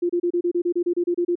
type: tone bursts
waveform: sine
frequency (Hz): 349.2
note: F4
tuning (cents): 0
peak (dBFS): -18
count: 13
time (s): 0.02-1.355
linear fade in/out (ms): 10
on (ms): 75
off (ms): 30
effects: none